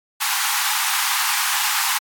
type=high-pass noise; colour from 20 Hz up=pink; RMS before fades=-21 dBFS; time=0.2-1.99 s; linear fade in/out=20 ms; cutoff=800 Hz; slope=96 dB/octave; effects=AAC 64 kbps